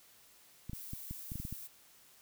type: clicks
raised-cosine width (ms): 5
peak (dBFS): -29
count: 9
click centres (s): 0.696 / 0.733 / 0.934 / 1.11 / 1.319 / 1.356 / 1.4 / 1.451 / 1.526
type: noise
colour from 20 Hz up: violet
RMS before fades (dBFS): -47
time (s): 0.73-1.68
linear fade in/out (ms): 20
effects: white hiss -62 dBFS RMS until 2.21 s